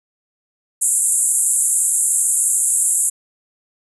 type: band-pass noise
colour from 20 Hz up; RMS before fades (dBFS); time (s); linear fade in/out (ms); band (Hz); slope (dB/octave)
pink; -17; 0.81-3.1; 10; 7300 to 11000; 96
effects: none